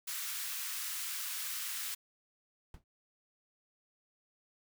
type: high-pass noise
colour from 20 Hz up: white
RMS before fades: -39 dBFS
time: 0.07-1.95 s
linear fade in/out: 10 ms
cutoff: 1200 Hz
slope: 24 dB/octave
type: noise with exponential decay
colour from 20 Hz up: brown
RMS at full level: -45 dBFS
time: 2.74-2.84 s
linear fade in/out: 2 ms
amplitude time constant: 21 ms
effects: none